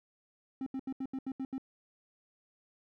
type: tone bursts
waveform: triangle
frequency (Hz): 265.2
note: C4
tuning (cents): +23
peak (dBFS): -32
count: 8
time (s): 0.61-1.581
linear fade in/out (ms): 2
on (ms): 54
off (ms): 77
effects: none